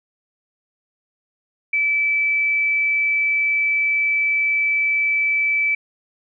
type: tone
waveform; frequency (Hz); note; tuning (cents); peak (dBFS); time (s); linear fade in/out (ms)
sine; 2311; D7; -28; -16; 1.73-5.75; 5
effects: none